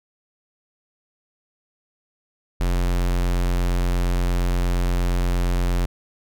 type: tone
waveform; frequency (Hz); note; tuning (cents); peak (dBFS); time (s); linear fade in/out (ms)
square; 44.28; F1; +25; -19; 2.6-5.86; 10
effects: none